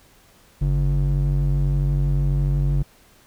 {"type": "ring-modulated tone", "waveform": "triangle", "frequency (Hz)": 95.3, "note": "G2", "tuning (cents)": -48, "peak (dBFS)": -12, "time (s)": [0.61, 2.83], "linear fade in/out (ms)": 10, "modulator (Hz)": 46.1, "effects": ["pink hiss -54 dBFS RMS until 3.26 s"]}